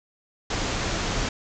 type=low-pass noise; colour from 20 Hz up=pink; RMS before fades=-27 dBFS; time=0.5-1.29 s; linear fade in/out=5 ms; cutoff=7400 Hz; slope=96 dB/octave; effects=none